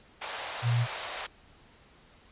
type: high-pass noise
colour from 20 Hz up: pink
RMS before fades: -36 dBFS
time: 0.21-1.27 s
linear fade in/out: 10 ms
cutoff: 560 Hz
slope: 24 dB/octave
type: tone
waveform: sine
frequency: 119.3 Hz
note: A#2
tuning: 41 cents sharp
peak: -23 dBFS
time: 0.62-0.87 s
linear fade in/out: 50 ms
effects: pink hiss -58 dBFS RMS until 2.31 s + resampled to 8000 Hz